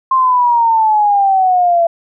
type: exponential sweep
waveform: sine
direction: down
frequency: 1061 to 670 Hz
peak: -8 dBFS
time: 0.11-1.87 s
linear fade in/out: 5 ms
effects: none